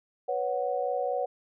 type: chord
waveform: sine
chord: B suspended second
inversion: none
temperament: equal with one note detuned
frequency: 493.9 / 558.2 / 740 Hz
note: B4 / C#5 / F#5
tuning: 0 / +12 / 0 cents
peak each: -31 dBFS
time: 0.28-1.26 s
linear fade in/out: 10 ms
effects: none